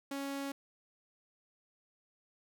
sawtooth tone, 277.2 Hz, C#4, in tune, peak -33 dBFS, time 0.11-0.52 s, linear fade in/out 5 ms, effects none

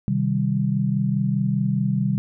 sine chord, C minor, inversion none, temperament equal, 130.81 / 155.56 / 196 Hz, C3 / Eb3 / G3, 0 / 0 / 0 cents, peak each -23 / -25 / -22 dBFS, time 0.08-2.18 s, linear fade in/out 0 ms, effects none

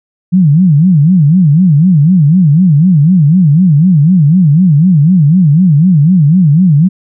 sine tone with vibrato, 164.2 Hz, E3, 6 cents flat, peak -3 dBFS, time 0.32-6.89 s, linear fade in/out 20 ms, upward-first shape sine, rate 4 Hz, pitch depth 260 cents each way, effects none

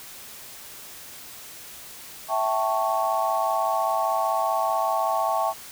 sine chord, A dominant seventh, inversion second, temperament equal with one note detuned, 659.3 / 775 / 880 / 1108.7 Hz, E5 / G5 / A5 / C#6, 0 / -20 / 0 / 0 cents, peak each -26 / -27 / -27 / -27 dBFS, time 2.28-5.54 s, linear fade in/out 50 ms, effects white hiss -42 dBFS RMS until 5.71 s

